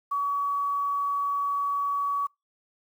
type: tone with quantisation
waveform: sine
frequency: 1133 Hz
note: C#6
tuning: 37 cents sharp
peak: -24 dBFS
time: 0.11-2.27 s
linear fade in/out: 10 ms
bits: 9
effects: noise-tail reverb RT60 0.2 s tail -24 dB re dry